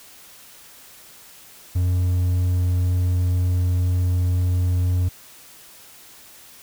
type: tone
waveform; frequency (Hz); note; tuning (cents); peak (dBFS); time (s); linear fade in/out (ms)
triangle; 89.8; F2; +49; -15; 1.75-5.09; 10
effects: white hiss -46 dBFS RMS until 6.62 s